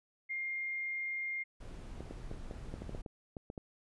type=tone; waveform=sine; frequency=2118 Hz; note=C7; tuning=21 cents sharp; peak=-35 dBFS; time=0.29-1.44 s; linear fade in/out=20 ms
type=noise; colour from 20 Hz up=brown; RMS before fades=-45 dBFS; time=1.6-3.02 s; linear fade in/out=10 ms
type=clicks; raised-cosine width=2 ms; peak=-29 dBFS; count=12; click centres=2.006 / 2.11 / 2.314 / 2.511 / 2.74 / 2.82 / 2.894 / 2.949 / 3.062 / 3.368 / 3.501 / 3.578 s
effects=resampled to 24000 Hz